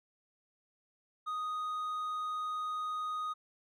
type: tone with hard clipping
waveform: sine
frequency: 1244.5 Hz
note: D#6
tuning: in tune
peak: -35 dBFS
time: 1.26-3.34 s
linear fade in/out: 20 ms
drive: 3 dB
effects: none

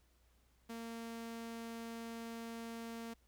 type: tone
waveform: sawtooth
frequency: 229.8 Hz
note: A#3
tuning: 25 cents flat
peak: -40 dBFS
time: 0.69-3.14 s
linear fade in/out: 10 ms
effects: added 60 Hz sine -70 dBFS peak until 3.27 s + pink hiss -75 dBFS RMS until 3.27 s

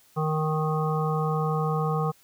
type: harmonic tone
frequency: 155.56 Hz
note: D#3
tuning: in tune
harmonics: 1 / 3 / 5 / 7 / 8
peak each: -25 / -30 / -32 / -33 / -34 dBFS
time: 0.16-2.12 s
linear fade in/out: 20 ms
effects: white hiss -59 dBFS RMS until 2.23 s

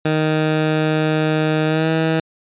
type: tone with pitch glide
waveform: 15% pulse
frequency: 155.56 to 160.58 Hz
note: D#3 to E3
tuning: 0 to -45 cents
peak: -9 dBFS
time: 0.05-2.2 s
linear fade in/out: 5 ms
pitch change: +55 cents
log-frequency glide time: 1.66-1.89 s
effects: resampled to 8000 Hz

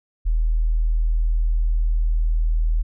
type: tone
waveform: sine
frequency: 40.09 Hz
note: E1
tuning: 47 cents flat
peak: -16 dBFS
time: 0.25-2.83 s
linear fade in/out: 20 ms
effects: none

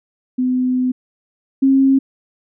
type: tone pair in turn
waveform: sine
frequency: 253.5 / 269.2 Hz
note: B3 / C4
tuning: +45 / +49 cents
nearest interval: minor second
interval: 104 cents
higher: second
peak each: -14 / -9 dBFS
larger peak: second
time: 0.38-0.92 / 1.62-1.99 s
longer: first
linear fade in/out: 10 ms
effects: none

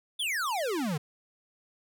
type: exponential sweep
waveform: square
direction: down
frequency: 3600 to 138.59 Hz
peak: -29 dBFS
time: 0.19-0.98 s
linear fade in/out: 10 ms
effects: none

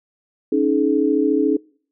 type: chord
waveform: sine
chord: C# suspended second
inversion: none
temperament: equal with one note detuned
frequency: 277.2 / 311.1 / 426 Hz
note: C#4 / D#4 / G#4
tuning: 0 / 0 / +44 cents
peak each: -19 dBFS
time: 0.52-1.57 s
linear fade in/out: 5 ms
effects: noise-tail reverb RT60 0.5 s tail -25 dB re dry

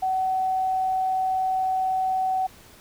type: tone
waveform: sine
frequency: 754 Hz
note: F#5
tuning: 32 cents sharp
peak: -21 dBFS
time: 0.02-2.47 s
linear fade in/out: 10 ms
effects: pink hiss -50 dBFS RMS until 2.8 s

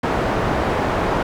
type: low-pass noise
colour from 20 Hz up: white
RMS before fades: -20 dBFS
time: 0.03-1.23 s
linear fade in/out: 5 ms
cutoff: 890 Hz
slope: 12 dB/octave
effects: none

